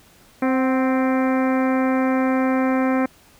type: harmonic tone with a mistuned harmonic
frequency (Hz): 261.6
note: C4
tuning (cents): 0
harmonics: 1 / 2 / 3 / 4 / 5 / 6 / 7 / 8 / 9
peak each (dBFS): -18 / -24 / -28 / -30 / -32 / -34 / -35 / -36 / -37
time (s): 0.42-3.06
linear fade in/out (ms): 5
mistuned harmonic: 3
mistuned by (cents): -41
effects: pink hiss -52 dBFS RMS until 3.39 s